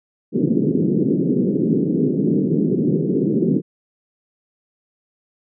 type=band-pass noise; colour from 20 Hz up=pink; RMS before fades=-18 dBFS; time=0.32-3.62 s; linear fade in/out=50 ms; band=150 to 420 Hz; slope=48 dB/octave; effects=none